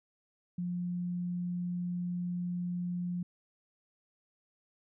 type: tone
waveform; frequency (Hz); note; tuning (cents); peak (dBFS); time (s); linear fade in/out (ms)
sine; 176.9; F3; +23; -32; 0.58-3.23; 5
effects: none